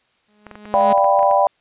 sawtooth tone with exponential growth, 209.5 Hz, G#3, 15 cents sharp, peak -17 dBFS, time 0.28-0.93 s, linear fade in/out 5 ms, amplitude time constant 140 ms
clicks, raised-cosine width 0.5 ms, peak -20 dBFS, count 11, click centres 0.467 / 0.513 / 0.555 / 0.655 / 0.809 / 0.906 / 0.978 / 1.044 / 1.192 / 1.229 / 1.312 s
sine chord, G dominant seventh, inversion second, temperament equal, 587.3 / 698.5 / 784 / 987.8 Hz, D5 / F5 / G5 / B5, 0 / 0 / 0 / 0 cents, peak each -16 / -20 / -16 / -18 dBFS, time 0.74-1.47 s, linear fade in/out 0 ms
effects white hiss -62 dBFS RMS until 1.6 s + resampled to 8000 Hz

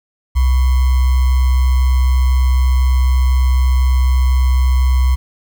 sine tone with sample-and-hold, 64 Hz, C2, 38 cents flat, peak -9 dBFS, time 0.35-5.16 s, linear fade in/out 20 ms, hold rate 1050 Hz, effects none

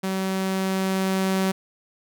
sawtooth tone with level ramp, 190.4 Hz, F#3, 50 cents sharp, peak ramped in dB -20 to -16 dBFS, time 0.03-1.52 s, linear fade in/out 10 ms, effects none

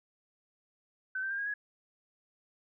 sine tone with pitch steps, 1525 / 1560.6 / 1597.1 / 1634.5 / 1672.7 Hz, G6 / G6 / G6 / G#6 / G#6, -48 / -8 / +32 / -28 / +12 cents, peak -32 dBFS, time 1.15-1.54 s, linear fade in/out 5 ms, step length 78 ms, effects none

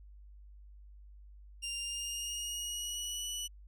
20% pulse tone with pitch glide, 2794 to 2955 Hz, F7 to F#7, 0 to -3 cents, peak -31 dBFS, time 1.62-3.48 s, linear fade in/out 20 ms, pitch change +97 cents, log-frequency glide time 1.8-3.25 s, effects added 50 Hz sine -51 dBFS peak until 3.67 s

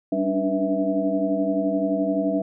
sine tone cluster, 195.5 / 284.4 / 296 / 488.8 / 656 Hz, G3 / C#4 / D4 / B4 / E5, -4 / +45 / +14 / -18 / -9 cents, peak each -28 / -26 / -25 / -31 / -25 dBFS, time 0.12-2.42 s, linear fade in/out 5 ms, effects none

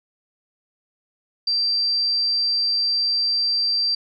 sine tone, 4699 Hz, D8, in tune, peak -18 dBFS, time 1.47-3.95 s, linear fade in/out 5 ms, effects none

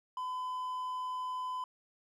triangle tone, 1011 Hz, B5, 40 cents sharp, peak -33 dBFS, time 0.17-1.64 s, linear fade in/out 2 ms, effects none

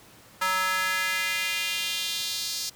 square tone with high-pass filter sweep, 186.5 Hz, F#3, 14 cents sharp, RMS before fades -28 dBFS, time 0.41-2.7 s, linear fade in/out 10 ms, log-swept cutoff 1200 to 5000 Hz, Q 2.3, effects pink hiss -52 dBFS RMS until 2.75 s + high-pass 80 Hz 12 dB/octave

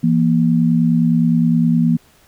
sine tone pair together, 167.1 / 236.8 Hz, E3 / A#3, +24 / +27 cents, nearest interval tritone, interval 603 cents, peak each -14 dBFS, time 0.03-1.97 s, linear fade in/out 10 ms, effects pink hiss -52 dBFS RMS until 2.27 s

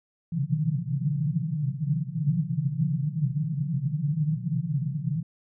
white band-pass noise, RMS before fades -27 dBFS, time 0.32-5.23 s, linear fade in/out 5 ms, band 130 to 170 Hz, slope 96 dB/octave, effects none

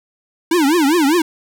square tone with vibrato, 311.1 Hz, D#4, in tune, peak -12 dBFS, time 0.51-1.22 s, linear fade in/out 5 ms, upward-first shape triangle, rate 5 Hz, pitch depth 290 cents each way, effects none

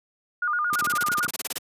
sine tone with vibrato, 1318.5 Hz, E6, in tune, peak -22 dBFS, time 0.42-1.27 s, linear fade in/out 5 ms, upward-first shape square, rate 8.9 Hz, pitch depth 150 cents each way
clicks, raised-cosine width 3 ms, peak -22 dBFS, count 10, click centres 0.729 / 0.824 / 0.873 / 0.937 / 1.025 / 1.085 / 1.117 / 1.183 / 1.247 / 1.28 s
white noise bursts, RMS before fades -28 dBFS, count 16, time 0.73-1.583 s, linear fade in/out 5 ms, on 28 ms, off 27 ms
effects high-pass 150 Hz 12 dB/octave + resampled to 32000 Hz

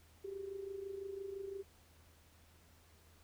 sine tone with amplitude modulation, 392 Hz, G4, in tune, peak -39 dBFS, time 0.24-1.63 s, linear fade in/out 10 ms, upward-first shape sine, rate 25.9 Hz, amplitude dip 65%, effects added 81 Hz sine -65 dBFS peak until 3.23 s + pink hiss -67 dBFS RMS until 3.23 s

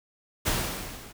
pink noise with level ramp, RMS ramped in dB -24 to -47 dBFS, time 0.45-1.13 s, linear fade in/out 20 ms, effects none

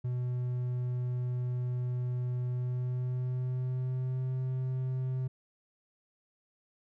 triangle tone with pitch glide, 124.2 to 129.32 Hz, B2 to C3, +10 to -20 cents, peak -28 dBFS, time 0.04-5.28 s, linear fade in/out 10 ms, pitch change +70 cents, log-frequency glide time 2.49-4.32 s, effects none

